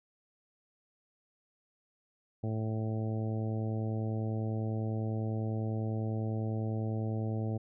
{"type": "harmonic tone", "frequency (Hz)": 110, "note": "A2", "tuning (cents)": 0, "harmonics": [1, 2, 3, 4, 5, 6, 7], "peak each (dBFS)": [-32, -38, -42, -44, -46, -48, -49], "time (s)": [2.43, 7.58], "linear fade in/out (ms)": 10, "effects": []}